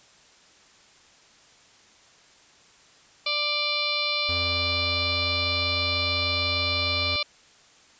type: harmonic tone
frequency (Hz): 590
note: D5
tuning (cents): +8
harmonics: 1 / 2 / 4 / 5 / 6 / 7 / 8 / 9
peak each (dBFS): -35 / -34 / -28 / -36 / -31 / -29 / -34 / -40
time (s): 3.26-7.23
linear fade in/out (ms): 5
type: tone with pitch glide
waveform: square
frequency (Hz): 87.31 to 88.07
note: F2 to F2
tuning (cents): 0 to +15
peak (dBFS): -32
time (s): 4.29-7.16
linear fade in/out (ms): 0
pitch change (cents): +15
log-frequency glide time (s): 4.66-5.67
effects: white hiss -55 dBFS RMS until 7.99 s + resampled to 16000 Hz